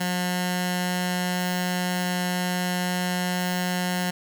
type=tone with notch filter; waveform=15% pulse; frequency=180.1 Hz; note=F#3; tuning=46 cents flat; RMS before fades=-26 dBFS; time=0-4.11 s; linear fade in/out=10 ms; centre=420 Hz; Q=0.67; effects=none